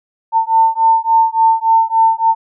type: beating tone pair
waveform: sine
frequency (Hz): 898 / 901.5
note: A5 / A5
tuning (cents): +35 / +42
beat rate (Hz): 3.5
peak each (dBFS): -12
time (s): 0.32-2.35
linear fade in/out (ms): 50
effects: none